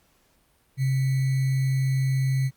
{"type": "tone with sample-and-hold", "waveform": "sine", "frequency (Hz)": 133.2, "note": "C3", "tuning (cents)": 31, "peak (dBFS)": -20, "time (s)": [0.77, 2.51], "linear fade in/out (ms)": 50, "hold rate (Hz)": 2100, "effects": ["pink hiss -64 dBFS RMS until 2.56 s", "Opus 48 kbps"]}